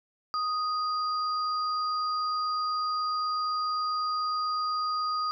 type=tone pair together; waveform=sine; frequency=1244.5 / 4764 Hz; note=D#6 / D8; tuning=0 / +24 cents; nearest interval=octave + major seventh; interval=2324 cents; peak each=-27 / -36 dBFS; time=0.34-5.31 s; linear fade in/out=0 ms; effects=none